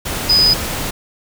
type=tone in noise; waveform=sine; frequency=4992 Hz; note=D#8; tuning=5 cents sharp; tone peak=-9 dBFS; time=0.29-0.54 s; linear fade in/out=10 ms; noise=pink; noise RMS=-22 dBFS; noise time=0.05-0.91 s; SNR=+10 dB; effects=none